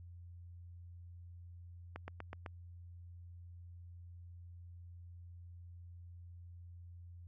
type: slowing click train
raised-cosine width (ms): 0.5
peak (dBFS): -29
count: 5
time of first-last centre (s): 1.96-2.462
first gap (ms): 120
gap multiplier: 1.03
effects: added 87 Hz sine -50 dBFS peak until 7.27 s + AAC 48 kbps